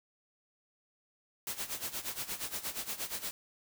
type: noise with tremolo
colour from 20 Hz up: white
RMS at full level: -36 dBFS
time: 1.47-3.31 s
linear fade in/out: 0 ms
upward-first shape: sine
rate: 8.5 Hz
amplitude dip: 80%
effects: none